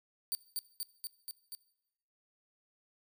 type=tone with echo; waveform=10% pulse; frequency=4598 Hz; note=D8; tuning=37 cents flat; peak=-25 dBFS; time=0.32-0.35 s; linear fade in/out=0 ms; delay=240 ms; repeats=5; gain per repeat=-2 dB; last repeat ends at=1.55 s; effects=noise-tail reverb RT60 0.9 s tail -20 dB re dry